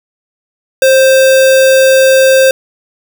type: tone with sample-and-hold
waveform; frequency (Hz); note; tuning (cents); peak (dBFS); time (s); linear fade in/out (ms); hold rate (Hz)
sine; 530; C5; +22; -3; 0.82-2.51; 2; 2100
effects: none